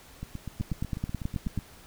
two click trains, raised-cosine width 5 ms, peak -23 / -17 dBFS, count 12 / 10, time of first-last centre 0.23-1.588 / 0.61-1.577 s, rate 8.1 / 9.31 Hz, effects pink hiss -52 dBFS RMS until 1.86 s

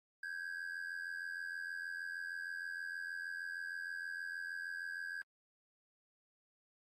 triangle ring-modulated tone, 1608 Hz, G6, 44 cents sharp, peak -36 dBFS, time 0.23-5.22 s, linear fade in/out 0 ms, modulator 43.2 Hz, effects AAC 48 kbps

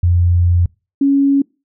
sine tone pair in turn, 87.5 / 277.8 Hz, F2 / C#4, +4 / +4 cents, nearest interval octave + minor sixth, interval 2000 cents, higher second, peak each -9 dBFS, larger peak neither, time 0.03-0.66 / 1.01-1.42 s, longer first, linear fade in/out 5 ms, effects noise-tail reverb RT60 0.3 s tail -26 dB re dry

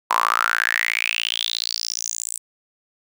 sawtooth tone with high-pass filter sweep, 56.9 Hz, A#1, 41 cents flat, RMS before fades -23 dBFS, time 0.1-2.38 s, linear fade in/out 5 ms, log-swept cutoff 990 to 8500 Hz, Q 7.9, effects none

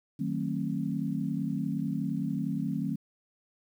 sine chord, D# diminished seventh, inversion none, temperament just, 155.56 / 186.68 / 224 / 268.8 Hz, D#3 / F#3 / A3 / C4, 0 / +16 / +31 / +47 cents, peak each -34 dBFS, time 0.19-2.96 s, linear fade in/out 10 ms, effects 10-bit

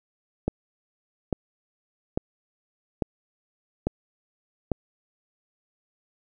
click train, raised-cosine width 2 ms, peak -10 dBFS, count 6, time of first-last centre 0.48-4.717 s, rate 1.18 Hz, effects none

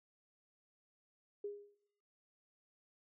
sine tone with exponential decay, 409.3 Hz, G#4, 25 cents flat, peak -37 dBFS, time 1.44-1.75 s, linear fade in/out 5 ms, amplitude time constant 67 ms, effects noise-tail reverb RT60 0.8 s tail -18 dB re dry

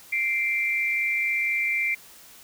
sine tone pair together, 2093 / 2349 Hz, C7 / D7, 0 / 0 cents, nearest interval major second, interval 200 cents, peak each -25 dBFS, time 0.12-1.95 s, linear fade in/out 10 ms, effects white hiss -49 dBFS RMS until 2.43 s

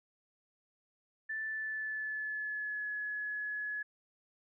sine tone with pitch glide, 1760 to 1696.1 Hz, A6 to G#6, 0 to +36 cents, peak -35 dBFS, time 1.29-3.83 s, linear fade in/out 10 ms, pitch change -64 cents, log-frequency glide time 1.45-2.89 s, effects none

